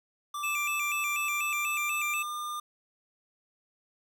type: tone with pitch glide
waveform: square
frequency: 1174.7 to 1203.5 Hz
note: D6 to D6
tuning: 0 to +42 cents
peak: -34 dBFS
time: 0.34-2.6 s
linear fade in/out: 5 ms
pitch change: +42 cents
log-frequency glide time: 1.22-2.34 s
type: tone with vibrato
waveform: square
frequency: 2489 Hz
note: D#7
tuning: in tune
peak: -30 dBFS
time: 0.43-2.23 s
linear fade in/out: 10 ms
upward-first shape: square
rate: 4.1 Hz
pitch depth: 89 cents each way
effects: 10-bit